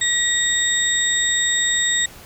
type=tone cluster; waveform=sine; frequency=1921 / 3688 / 7690 Hz; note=B6 / A#7 / B8; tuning=-48 / -19 / -47 cents; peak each=-21 dBFS; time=0.01-2.06 s; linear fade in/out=5 ms; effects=pink hiss -42 dBFS RMS until 2.25 s